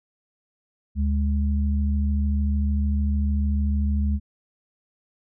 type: tone pair together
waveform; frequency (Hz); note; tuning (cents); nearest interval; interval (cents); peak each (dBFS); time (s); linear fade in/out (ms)
sine; 73.4 / 206.8; D2 / G#3; 0 / -7; octave + tritone; 1793; -20 / -27; 0.95-4.2; 50
effects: none